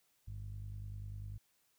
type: tone with low-pass filter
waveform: sawtooth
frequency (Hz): 50.1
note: G1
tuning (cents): +38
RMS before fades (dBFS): -45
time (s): 0.27-1.38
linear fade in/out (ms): 5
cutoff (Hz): 110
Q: 3.8
effects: white hiss -75 dBFS RMS until 1.78 s